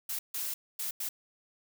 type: noise bursts at uneven times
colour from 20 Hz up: blue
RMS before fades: -35 dBFS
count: 4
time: 0.09-0.19 / 0.34-0.54 / 0.79-0.91 / 1-1.09 s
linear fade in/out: 5 ms
effects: none